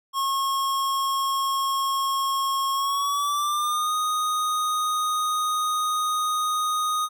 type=tone with pitch glide; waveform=square; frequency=1087 to 1241.4 Hz; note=C#6 to D#6; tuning=-34 to -4 cents; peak=-23 dBFS; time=0.13-7.09 s; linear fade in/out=50 ms; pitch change=+230 cents; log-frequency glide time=2.73-3.94 s; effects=none